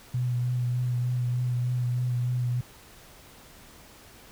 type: tone with vibrato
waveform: sine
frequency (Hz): 123.47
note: B2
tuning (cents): 0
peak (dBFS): -24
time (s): 0.14-2.61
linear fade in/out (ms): 5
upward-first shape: sine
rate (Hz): 3.3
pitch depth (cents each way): 19
effects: pink hiss -51 dBFS RMS until 4.31 s